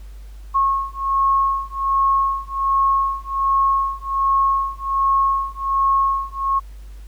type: beating tone pair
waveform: sine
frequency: 1090 / 1091.3 Hz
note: C#6 / C#6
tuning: -29 / -27 cents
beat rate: 1.3 Hz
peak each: -19 dBFS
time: 0.54-6.6 s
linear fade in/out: 20 ms
effects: added 50 Hz sine -34 dBFS peak until 7.07 s + pink hiss -54 dBFS RMS until 7.07 s